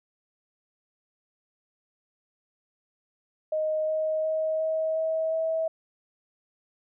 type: tone with pitch steps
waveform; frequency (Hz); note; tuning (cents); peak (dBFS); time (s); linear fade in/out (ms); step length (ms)
sine; 622.3 / 627 / 631.7 / 636.5 / 641.3 / 646.1; D#5 / D#5 / D#5 / D#5 / E5 / E5; 0 / +13 / +26 / +39 / -48 / -35; -24; 3.52-5.68; 5; 360
effects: none